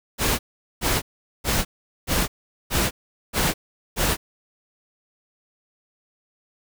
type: noise bursts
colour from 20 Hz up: pink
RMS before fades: -21 dBFS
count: 7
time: 0.18-4.17 s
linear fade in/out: 50 ms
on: 210 ms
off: 420 ms
effects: none